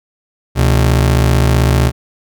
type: ring-modulated tone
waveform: 40% pulse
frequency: 98.5 Hz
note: G2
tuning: 9 cents sharp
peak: -5 dBFS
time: 0.55-1.92 s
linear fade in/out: 50 ms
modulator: 27.8 Hz
effects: none